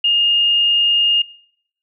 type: tone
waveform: sine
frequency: 2835 Hz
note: F7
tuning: 25 cents sharp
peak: -12 dBFS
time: 0.04-1.22 s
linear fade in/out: 5 ms
effects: noise-tail reverb RT60 0.7 s tail -22 dB re dry